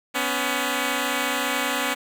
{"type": "tone pair together", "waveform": "5% pulse", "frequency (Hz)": [250, 280.9], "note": ["B3", "C#4"], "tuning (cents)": [21, 23], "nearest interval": "major second", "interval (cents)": 202, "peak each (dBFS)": -14, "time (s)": [0.14, 1.95], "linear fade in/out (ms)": 20, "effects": []}